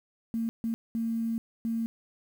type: tone bursts at uneven times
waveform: sine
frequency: 227.9 Hz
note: A#3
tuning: 39 cents flat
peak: -27 dBFS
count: 4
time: 0.34-0.49 / 0.64-0.74 / 0.95-1.38 / 1.65-1.86 s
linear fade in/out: 0 ms
effects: 9-bit